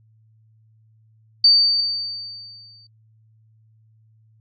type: tone with exponential decay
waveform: sine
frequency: 4600 Hz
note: D8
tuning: 37 cents flat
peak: -8 dBFS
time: 1.44-2.87 s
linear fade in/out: 5 ms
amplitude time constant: 310 ms
effects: added 110 Hz sine -53 dBFS peak until 4.4 s + AAC 32 kbps